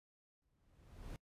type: noise with exponential growth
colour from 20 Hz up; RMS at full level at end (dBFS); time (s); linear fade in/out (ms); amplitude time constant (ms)
brown; -45; 0.42-1.16; 0; 160
effects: noise-tail reverb RT60 0.1 s tail -23 dB re dry + resampled to 32000 Hz